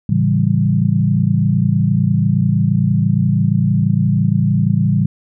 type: chord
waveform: sine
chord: A dominant seventh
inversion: none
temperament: equal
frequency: 110 / 138.59 / 164.81 / 196 Hz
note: A2 / C#3 / E3 / G3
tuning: 0 / 0 / 0 / 0 cents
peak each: -17 dBFS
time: 0.09-5.06 s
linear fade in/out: 5 ms
effects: none